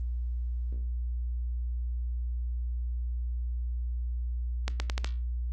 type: accelerating click train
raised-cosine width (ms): 0.2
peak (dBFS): -14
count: 5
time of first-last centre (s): 4.68-5.045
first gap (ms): 120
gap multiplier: 0.82
effects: added 60 Hz sine -29 dBFS peak until 5.52 s + Opus 32 kbps